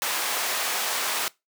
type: high-pass noise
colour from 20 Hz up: pink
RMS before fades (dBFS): -27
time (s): 0.02-1.28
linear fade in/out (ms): 0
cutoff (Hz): 780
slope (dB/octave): 12
effects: noise-tail reverb RT60 0.2 s tail -22 dB re dry